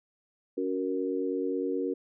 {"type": "chord", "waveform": "sine", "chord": "F# major", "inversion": "second", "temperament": "equal with one note detuned", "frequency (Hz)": [280.6, 370, 466.2], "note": ["C#4", "F#4", "A#4"], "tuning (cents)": [21, 0, 0], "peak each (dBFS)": -32, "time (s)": [0.57, 1.94], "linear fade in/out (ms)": 10, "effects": []}